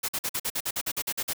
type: noise bursts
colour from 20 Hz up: white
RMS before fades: -29 dBFS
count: 13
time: 0.03-1.334 s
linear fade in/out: 10 ms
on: 56 ms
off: 48 ms
effects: none